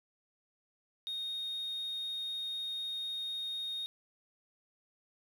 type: tone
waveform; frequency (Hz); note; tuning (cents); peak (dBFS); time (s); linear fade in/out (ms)
sine; 3712; A#7; -8; -34; 1.07-3.86; 0
effects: tanh soft clip ceiling -32 dBFS + 10-bit